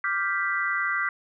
sine chord, G dominant seventh, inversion second, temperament equal, 1174.7 / 1396.9 / 1568 / 1975.5 Hz, D6 / F6 / G6 / B6, 0 / 0 / 0 / 0 cents, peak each -30 / -30 / -29 / -28 dBFS, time 0.04-1.09 s, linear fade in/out 2 ms, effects none

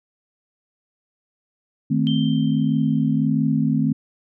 sine chord, A diminished, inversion second, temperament equal, 155.56 / 220 / 261.6 Hz, Eb3 / A3 / C4, 0 / 0 / 0 cents, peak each -21 dBFS, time 1.9-3.93 s, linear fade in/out 10 ms
sine tone with exponential decay, 3136 Hz, G7, in tune, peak -26 dBFS, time 2.07-3.27 s, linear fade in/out 0 ms, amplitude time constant 260 ms
effects none

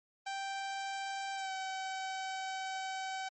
sawtooth tone with pitch glide, 783 to 762.9 Hz, G5 to G5, -2 to -47 cents, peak -33 dBFS, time 0.26-3.29 s, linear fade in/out 10 ms, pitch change -45 cents, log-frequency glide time 1.34-1.52 s, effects MP3 32 kbps

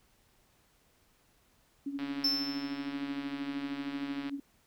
sine tone with tremolo, 280 Hz, C#4, 18 cents sharp, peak -31 dBFS, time 1.86-4.4 s, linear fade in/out 5 ms, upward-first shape triangle, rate 13 Hz, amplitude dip 75%
click train, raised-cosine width 0.3 ms, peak -28 dBFS, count 326, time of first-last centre 1.99-4.295 s, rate 141 Hz
triangle tone with exponential decay, 5310 Hz, E8, 12 cents sharp, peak -23 dBFS, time 2.24-2.93 s, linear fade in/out 5 ms, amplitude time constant 150 ms
effects pink hiss -68 dBFS RMS until 4.66 s

